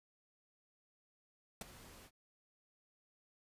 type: noise with ADSR envelope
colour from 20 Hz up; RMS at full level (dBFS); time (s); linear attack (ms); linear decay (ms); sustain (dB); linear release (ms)
pink; -40; 1.61-2.11; 3; 16; -17; 66
effects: resampled to 32000 Hz